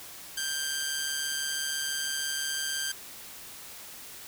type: tone with amplitude modulation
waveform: 10% pulse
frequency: 1579 Hz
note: G6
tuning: 12 cents sharp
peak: -19 dBFS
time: 0.37-2.92 s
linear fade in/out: 5 ms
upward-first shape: sine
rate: 146 Hz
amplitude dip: 45%
effects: white hiss -45 dBFS RMS until 4.27 s